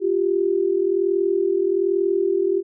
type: tone pair together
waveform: sine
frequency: 350.8 / 392 Hz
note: F4 / G4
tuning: +8 / 0 cents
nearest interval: major second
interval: 192 cents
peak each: -21 / -19 dBFS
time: 0-2.63 s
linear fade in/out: 50 ms
effects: none